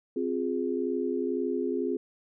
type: chord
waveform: sine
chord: F minor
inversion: second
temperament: equal with one note detuned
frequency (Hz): 261.6 / 353.3 / 415.3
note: C4 / F4 / Ab4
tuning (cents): 0 / +20 / 0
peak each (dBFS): -31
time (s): 0.16-1.97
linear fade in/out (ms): 5
effects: none